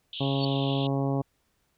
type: band-pass noise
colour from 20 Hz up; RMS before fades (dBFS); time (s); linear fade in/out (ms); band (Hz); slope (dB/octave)
white; -38; 0.13-0.87; 2; 2800 to 3800; 96
type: harmonic tone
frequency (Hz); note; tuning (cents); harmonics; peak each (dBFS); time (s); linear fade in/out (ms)
137.4; C#3; -15; 1 / 2 / 3 / 4 / 5 / 6 / 7 / 8; -27 / -29 / -34 / -35 / -37 / -39 / -44 / -44; 0.2-1.22; 10
type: tone with exponential growth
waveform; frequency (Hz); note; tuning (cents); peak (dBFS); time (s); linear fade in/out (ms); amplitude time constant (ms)
sine; 4435; C#8; 0; -27; 0.36-0.45; 5; 19
effects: pink hiss -72 dBFS RMS until 1.77 s